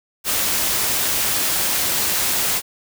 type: noise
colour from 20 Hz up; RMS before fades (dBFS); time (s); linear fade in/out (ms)
white; -20; 0.24-2.62; 50
effects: none